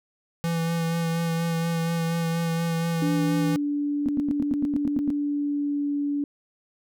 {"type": "tone with vibrato", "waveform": "square", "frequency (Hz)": 166.4, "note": "E3", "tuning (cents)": 17, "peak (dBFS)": -24, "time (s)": [0.44, 3.56], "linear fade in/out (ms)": 0, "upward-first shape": "sine", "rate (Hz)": 4.2, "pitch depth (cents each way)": 18}
{"type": "tone with pitch glide", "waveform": "sine", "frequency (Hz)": [290, 287.5], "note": ["D4", "D4"], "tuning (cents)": [-22, -37], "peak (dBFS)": -23, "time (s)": [3.02, 6.24], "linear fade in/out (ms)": 2, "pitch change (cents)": -15, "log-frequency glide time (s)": [5.21, 5.95]}
{"type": "tone bursts", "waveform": "sine", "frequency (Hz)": 252.8, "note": "B3", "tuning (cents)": 41, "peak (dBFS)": -22, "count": 10, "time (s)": [4.06, 5.103], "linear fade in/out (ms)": 0, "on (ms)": 26, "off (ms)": 87}
{"effects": []}